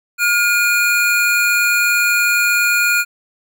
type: tone pair together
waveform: square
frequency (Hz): 1422 / 2433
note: F6 / D#7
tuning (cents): +31 / -39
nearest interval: major sixth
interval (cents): 930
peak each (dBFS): -16 / -16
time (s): 0.18-3.05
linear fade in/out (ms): 50
effects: none